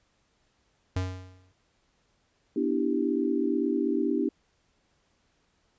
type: tone with exponential decay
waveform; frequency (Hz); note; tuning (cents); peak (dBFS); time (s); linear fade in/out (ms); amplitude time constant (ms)
square; 92.5; F#2; 0; -25; 0.96-1.52; 5; 120
type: chord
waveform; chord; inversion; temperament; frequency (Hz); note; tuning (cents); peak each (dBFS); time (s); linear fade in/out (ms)
sine; E minor seventh; second; equal with one note detuned; 244.8 / 293.7 / 329.6 / 392; B3 / D4 / E4 / G4; -15 / 0 / 0 / 0; -30 / -28 / -30 / -30; 2.56-4.29; 5
effects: pink hiss -70 dBFS RMS until 5.78 s + resampled to 16000 Hz